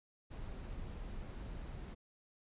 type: noise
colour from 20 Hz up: brown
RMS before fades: -45 dBFS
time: 0.3-1.95 s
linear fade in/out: 20 ms
effects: resampled to 8000 Hz